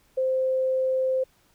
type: tone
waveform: sine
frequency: 521 Hz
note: C5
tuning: 7 cents flat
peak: -21 dBFS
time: 0.17-1.24 s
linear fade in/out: 10 ms
effects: pink hiss -63 dBFS RMS until 1.54 s